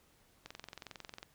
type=click train; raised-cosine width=0.2 ms; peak=-28 dBFS; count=18; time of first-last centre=0.46-1.229 s; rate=22.1 Hz; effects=pink hiss -68 dBFS RMS until 1.34 s